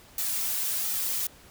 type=noise with flanger; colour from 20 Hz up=blue; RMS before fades=-29 dBFS; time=0.18-1.27 s; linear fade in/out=2 ms; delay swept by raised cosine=1.8 to 3.8 ms; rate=1.4 Hz; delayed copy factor=-0.55; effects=pink hiss -53 dBFS RMS until 1.5 s